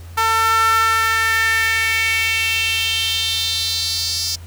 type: tone with high-pass filter sweep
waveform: sawtooth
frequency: 448.3 Hz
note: A4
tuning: 32 cents sharp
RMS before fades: -18 dBFS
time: 0.17-4.36 s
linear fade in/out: 10 ms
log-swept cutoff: 1100 to 5100 Hz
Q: 4.4
effects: added 85 Hz sine -33 dBFS peak until 4.46 s + pink hiss -46 dBFS RMS until 4.46 s